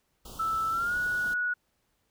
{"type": "band-stop noise", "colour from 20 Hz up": "pink", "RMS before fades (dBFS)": -45, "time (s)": [0.25, 1.34], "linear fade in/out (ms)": 5, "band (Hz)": [1400, 2800], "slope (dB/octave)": 96}
{"type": "tone with pitch glide", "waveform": "sine", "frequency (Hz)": [1318.5, 1463], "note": ["E6", "F#6"], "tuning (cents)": [0, -20], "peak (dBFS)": -26, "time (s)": [0.39, 1.54], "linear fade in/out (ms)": 10, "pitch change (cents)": 180, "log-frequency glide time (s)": [0.7, 0.97]}
{"effects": ["pink hiss -74 dBFS RMS until 2.1 s"]}